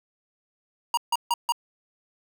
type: tone bursts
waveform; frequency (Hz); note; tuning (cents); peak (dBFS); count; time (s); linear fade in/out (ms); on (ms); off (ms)
square; 948; A#5; +29; -21; 4; 0.94-1.522; 2; 33; 150
effects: none